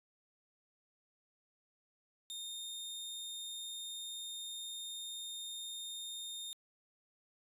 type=tone; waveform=sawtooth; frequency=3659 Hz; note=A#7; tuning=33 cents flat; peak=-39 dBFS; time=2.3-6.53 s; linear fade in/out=0 ms; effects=resampled to 32000 Hz